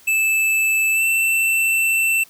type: tone with pitch glide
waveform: square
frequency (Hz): 2629 to 2676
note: E7 to E7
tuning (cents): -5 to +25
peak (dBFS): -16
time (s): 0.07-2.24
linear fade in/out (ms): 10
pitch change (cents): +30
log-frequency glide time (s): 0.93-1.03
effects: white hiss -49 dBFS RMS until 2.29 s